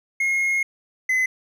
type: tone pair in turn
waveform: triangle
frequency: 2153 / 2032 Hz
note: C7 / B6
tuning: +49 / +49 cents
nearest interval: minor second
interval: 100 cents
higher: first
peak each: -17 / -16 dBFS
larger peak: second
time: 0.2-0.63 / 1.09-1.26 s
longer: first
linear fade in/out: 5 ms
effects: none